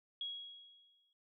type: tone with exponential decay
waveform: sine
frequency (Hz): 3314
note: G#7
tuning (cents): -4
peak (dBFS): -37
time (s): 0.21-1.13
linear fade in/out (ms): 2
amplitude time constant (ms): 200
effects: none